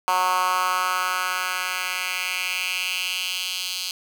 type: tone with high-pass filter sweep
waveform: 10% pulse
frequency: 183.4 Hz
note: F#3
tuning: 15 cents flat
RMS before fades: -25 dBFS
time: 0.08-3.91 s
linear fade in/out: 0 ms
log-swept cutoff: 960 to 3800 Hz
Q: 2.8
effects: none